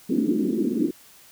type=band-pass noise; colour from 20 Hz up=white; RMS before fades=-23 dBFS; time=0.09-0.91 s; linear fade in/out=5 ms; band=200 to 350 Hz; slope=48 dB/octave; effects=white hiss -51 dBFS RMS until 1.31 s